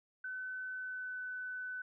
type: tone with pitch glide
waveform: sine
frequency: 1514 to 1503.5 Hz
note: F#6 to F#6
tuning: +39 to +27 cents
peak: -39 dBFS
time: 0.24-1.82 s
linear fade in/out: 5 ms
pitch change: -12 cents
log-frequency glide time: 0.72-1.2 s
effects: none